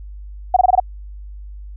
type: tone bursts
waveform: sine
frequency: 740 Hz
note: F#5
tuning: in tune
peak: -7 dBFS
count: 6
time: 0.54-0.8 s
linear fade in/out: 5 ms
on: 25 ms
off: 22 ms
effects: added 50 Hz sine -31 dBFS peak until 1.76 s